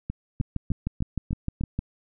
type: two click trains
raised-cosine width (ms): 5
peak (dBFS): -14 / -17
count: 10 / 6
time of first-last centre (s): 0.41-1.79 / 0.1-1.611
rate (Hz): 6.52 / 3.31
effects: none